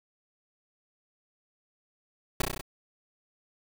pink noise with echo, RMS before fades -25 dBFS, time 2.4-2.42 s, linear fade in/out 5 ms, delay 32 ms, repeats 6, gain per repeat -2 dB, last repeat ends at 2.612 s, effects none

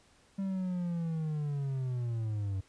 triangle linear sweep, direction down, 196.6 to 94 Hz, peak -29 dBFS, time 0.38-2.61 s, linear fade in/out 10 ms, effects pink hiss -64 dBFS RMS until 2.68 s + resampled to 22050 Hz

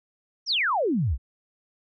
sine exponential sweep, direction down, 5920 to 53.1 Hz, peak -21 dBFS, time 0.46-1.18 s, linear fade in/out 50 ms, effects none

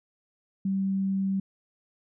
sine tone, 193.5 Hz, G3, 22 cents flat, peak -24 dBFS, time 0.65-1.4 s, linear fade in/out 5 ms, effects none

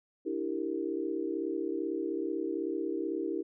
sine chord, E half-diminished seventh, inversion third, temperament equal with one note detuned, 293.7 / 329.6 / 392 / 462.7 Hz, D4 / E4 / G4 / Bb4, 0 / 0 / 0 / -13 cents, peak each -38 / -34 / -36 / -39 dBFS, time 0.25-3.43 s, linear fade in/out 20 ms, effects none

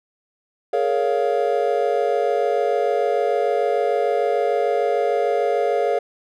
triangle chord, Bb minor seventh, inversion third, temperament just, 419.5 / 466.2 / 559.4 / 699.2 Hz, Ab4 / Bb4 / Db5 / F5, +17 / 0 / +16 / +2 cents, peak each -21 dBFS, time 0.73-5.99 s, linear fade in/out 5 ms, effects none

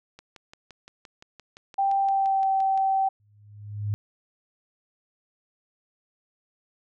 click train, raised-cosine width 0.2 ms, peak -28 dBFS, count 16, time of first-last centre 0.19-2.776 s, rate 5.8 Hz
sine tone with pitch glide, 786 to 772.9 Hz, G5 to G5, +4 to -25 cents, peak -20 dBFS, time 1.78-3.09 s, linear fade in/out 10 ms, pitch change -29 cents, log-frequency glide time 1.99-2.47 s
sine tone with exponential growth, 103.83 Hz, G#2, in tune, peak -22 dBFS, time 3.2-3.94 s, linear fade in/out 0 ms, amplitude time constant 160 ms
effects none

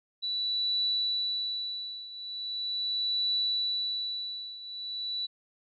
sine tone with tremolo, 3951 Hz, B7, in tune, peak -25 dBFS, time 0.22-5.27 s, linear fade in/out 20 ms, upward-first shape triangle, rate 0.4 Hz, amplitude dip 85%, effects none

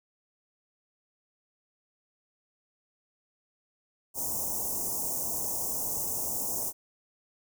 white band-stop noise, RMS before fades -32 dBFS, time 4.14-6.73 s, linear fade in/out 50 ms, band 980 to 5900 Hz, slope 48 dB/octave, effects none

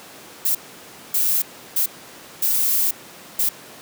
violet noise bursts at uneven times, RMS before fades -19 dBFS, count 5, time 0.45-0.55 / 1.14-1.42 / 1.76-1.86 / 2.42-2.91 / 3.39-3.49 s, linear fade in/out 5 ms, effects pink hiss -41 dBFS RMS until 3.81 s + high-pass 200 Hz 12 dB/octave

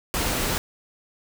pink noise, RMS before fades -25 dBFS, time 0.14-0.58 s, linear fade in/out 0 ms, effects none

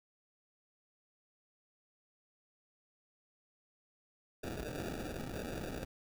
violet noise with sample-and-hold, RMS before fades -41 dBFS, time 4.43-5.85 s, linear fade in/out 10 ms, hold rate 1050 Hz, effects none

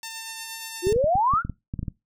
5% pulse tone with tremolo, 899 Hz, A5, 37 cents sharp, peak -21 dBFS, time 0.03-0.93 s, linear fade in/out 2 ms, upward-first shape sine, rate 8.5 Hz, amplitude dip 25%
sine exponential sweep, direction up, 338.2 to 1480 Hz, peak -18 dBFS, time 0.82-1.43 s, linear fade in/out 50 ms
clicks, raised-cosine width 5 ms, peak -17 dBFS, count 12, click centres 0.87 / 0.924 / 0.962 / 1.042 / 1.155 / 1.337 / 1.45 / 1.497 / 1.739 / 1.792 / 1.83 / 1.882 s
effects noise-tail reverb RT60 0.2 s tail -20 dB re dry

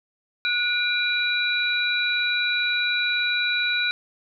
sine tone cluster, 1459 / 2389 / 3913 Hz, F#6 / D7 / B7, -25 / +29 / -17 cents, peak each -25 dBFS, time 0.45-3.91 s, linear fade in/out 0 ms, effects none

